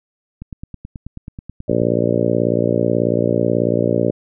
click train, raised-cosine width 5 ms, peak -18 dBFS, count 14, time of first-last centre 0.42-1.819 s, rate 9.29 Hz
harmonic tone, 58.27 Hz, A#1, in tune, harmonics 2 / 3 / 4 / 5 / 6 / 7 / 8 / 9 / 10, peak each -23 / -23 / -23 / -23 / -23 / -23 / -23 / -23 / -23 dBFS, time 1.68-4.11 s, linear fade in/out 10 ms
effects none

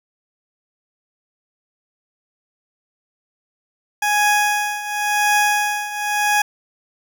20% pulse tone with tremolo, 832 Hz, G#5, 3 cents sharp, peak -8 dBFS, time 4.02-6.42 s, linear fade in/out 5 ms, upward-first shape triangle, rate 0.93 Hz, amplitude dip 80%, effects none

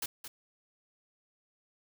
white noise with echo, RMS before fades -35 dBFS, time 0.02-0.06 s, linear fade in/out 5 ms, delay 220 ms, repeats 1, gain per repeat -9 dB, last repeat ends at 0.28 s, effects none

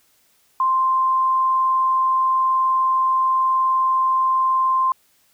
sine tone, 1046.5 Hz, C6, in tune, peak -15 dBFS, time 0.6-4.92 s, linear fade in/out 2 ms, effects white hiss -60 dBFS RMS until 5.33 s

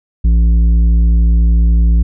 sine tone with tanh clipping, 56.9 Hz, A#1, 41 cents flat, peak -8 dBFS, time 0.24-2.03 s, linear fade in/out 10 ms, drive 8 dB, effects none

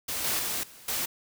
white noise with level steps, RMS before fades -32 / -28 / -31 / -50 / -30 dBFS, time 0.08-1.06 s, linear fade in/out 10 ms, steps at 0.24 / 0.39 / 0.63 / 0.88 s, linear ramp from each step 5 ms, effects none

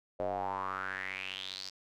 square tone with band-pass filter sweep, 47.46 Hz, F#1, 45 cents sharp, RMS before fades -38 dBFS, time 0.19-1.7 s, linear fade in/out 10 ms, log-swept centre 570 to 5000 Hz, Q 6.1, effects none

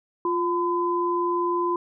sine tone pair together, 350 / 1013 Hz, F4 / B5, +4 / +44 cents, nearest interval octave + tritone, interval 1840 cents, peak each -24 dBFS, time 0.25-1.76 s, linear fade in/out 2 ms, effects none

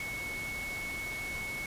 sine tone in noise, 2206 Hz, C#7, 9 cents flat, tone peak -36 dBFS, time 0-1.66 s, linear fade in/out 2 ms, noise pink, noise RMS -43 dBFS, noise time 0-1.66 s, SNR +4 dB, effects resampled to 32000 Hz

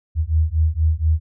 sine beating tone pair, 77.3 / 81.5 Hz, D#2 / E2, -11 / -19 cents, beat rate 4.2 Hz, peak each -18 dBFS, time 0.15-1.2 s, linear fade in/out 50 ms, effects none

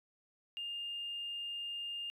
triangle tone, 2815 Hz, F7, 13 cents sharp, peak -35 dBFS, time 0.57-2.1 s, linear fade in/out 0 ms, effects tanh soft clip ceiling -36 dBFS

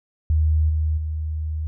sine tone with level steps, 77.78 Hz, D#2, in tune, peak -15 / -18 / -23 dBFS, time 0.3-1.67 s, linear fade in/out 0 ms, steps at 0.69 / 0.97 s, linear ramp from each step 10 ms, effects none

